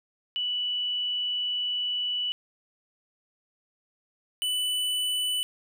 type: tone pair in turn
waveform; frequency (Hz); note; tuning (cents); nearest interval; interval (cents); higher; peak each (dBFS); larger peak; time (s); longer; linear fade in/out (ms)
sine / square; 2960 / 2984; F#7 / F#7; 0 / +14; unison; 14; second; -26; neither; 0.36-2.32 / 4.42-5.43; first; 0
effects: none